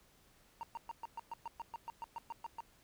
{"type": "tone bursts", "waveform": "triangle", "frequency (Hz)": 925, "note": "A#5", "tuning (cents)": -14, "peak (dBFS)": -38, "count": 15, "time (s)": [0.61, 2.605], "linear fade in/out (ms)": 0, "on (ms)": 21, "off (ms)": 120, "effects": ["pink hiss -67 dBFS RMS until 2.83 s"]}